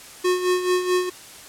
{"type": "tone with tremolo", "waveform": "square", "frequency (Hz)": 363.2, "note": "F#4", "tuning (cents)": -32, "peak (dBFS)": -17, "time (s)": [0.24, 1.1], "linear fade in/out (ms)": 10, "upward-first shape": "sine", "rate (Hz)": 4.6, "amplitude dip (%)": 65, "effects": ["white hiss -42 dBFS RMS until 1.48 s", "low-pass 11000 Hz 12 dB/octave"]}